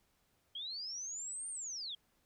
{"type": "linear two-way sweep", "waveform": "sine", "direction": "up then down", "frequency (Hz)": [3162, 8990, 3162], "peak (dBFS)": -40, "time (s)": [0.55, 1.95], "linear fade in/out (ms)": 5, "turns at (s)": 1.49, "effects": ["pink hiss -75 dBFS RMS until 2.25 s"]}